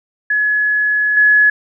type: tone with level steps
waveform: sine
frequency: 1696 Hz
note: G#6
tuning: 36 cents sharp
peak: -12 / -7 dBFS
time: 0.3-1.5 s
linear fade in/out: 5 ms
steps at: 1.17 s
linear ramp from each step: 2 ms
effects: none